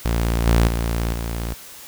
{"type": "tone with level steps", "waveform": "sawtooth", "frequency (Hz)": 57.4, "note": "A#1", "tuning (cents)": -26, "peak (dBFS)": [-14, -9, -16, -20], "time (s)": [0.05, 1.54], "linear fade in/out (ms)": 5, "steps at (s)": [0.46, 0.67, 1.13], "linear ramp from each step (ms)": 5, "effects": ["white hiss -40 dBFS RMS until 1.87 s"]}